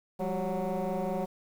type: tone with frequency modulation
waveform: sine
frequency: 174.61 Hz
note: F3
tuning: in tune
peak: -26 dBFS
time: 0.19-1.26 s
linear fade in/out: 20 ms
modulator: 187 Hz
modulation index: 3.4
effects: tanh soft clip ceiling -28 dBFS + 9-bit